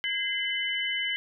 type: tone cluster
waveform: sine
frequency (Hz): 1641 / 2061 / 3011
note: G#6 / C7 / F#7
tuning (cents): -21 / -27 / +30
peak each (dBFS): -36 / -30 / -30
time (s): 0.04-1.16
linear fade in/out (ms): 0
effects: none